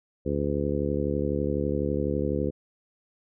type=harmonic tone; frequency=72 Hz; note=D2; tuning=34 cents flat; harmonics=1 / 2 / 3 / 4 / 5 / 6 / 7; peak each=-32 / -32 / -32 / -32 / -32 / -32 / -32 dBFS; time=0.25-2.51 s; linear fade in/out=20 ms; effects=none